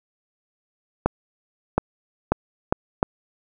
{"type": "accelerating click train", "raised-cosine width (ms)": 1, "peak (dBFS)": -3, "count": 5, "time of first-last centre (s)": [1.06, 3.029], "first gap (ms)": 720, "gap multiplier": 0.75, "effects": []}